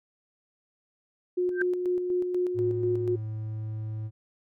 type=tone with tremolo; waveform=sine; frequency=360.1 Hz; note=F#4; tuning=47 cents flat; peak=-23 dBFS; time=1.37-3.16 s; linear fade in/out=10 ms; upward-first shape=square; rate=4.1 Hz; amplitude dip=40%
type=tone with exponential growth; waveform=sine; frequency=1568 Hz; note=G6; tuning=in tune; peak=-21 dBFS; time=1.51-1.62 s; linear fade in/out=2 ms; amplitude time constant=22 ms
type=tone with pitch glide; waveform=triangle; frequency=110 to 108.8 Hz; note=A2 to A2; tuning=0 to -19 cents; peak=-29 dBFS; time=2.54-4.11 s; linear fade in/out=50 ms; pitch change=-19 cents; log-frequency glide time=2.9-3.08 s
effects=none